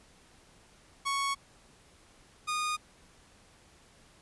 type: tone pair in turn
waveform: sawtooth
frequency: 1108.7 / 1228.1 Hz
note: C#6 / D#6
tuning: 0 / -23 cents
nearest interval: major second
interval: 177 cents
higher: second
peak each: -25 / -26 dBFS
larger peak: first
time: 1.05-1.35 / 2.47-2.77 s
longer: neither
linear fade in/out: 20 ms
effects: pink hiss -60 dBFS RMS until 4.21 s + resampled to 24000 Hz